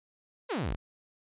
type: exponential sweep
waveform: sawtooth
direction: down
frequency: 561 to 32.12 Hz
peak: -26 dBFS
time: 0.49-0.76 s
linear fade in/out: 20 ms
effects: resampled to 8000 Hz